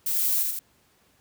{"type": "noise with echo", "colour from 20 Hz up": "violet", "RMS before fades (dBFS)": -26, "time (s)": [0.06, 0.43], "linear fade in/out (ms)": 5, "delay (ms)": 81, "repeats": 2, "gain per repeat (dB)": -3, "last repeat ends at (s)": 0.592, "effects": ["pink hiss -63 dBFS RMS until 1.2 s", "high-pass 60 Hz 12 dB/octave"]}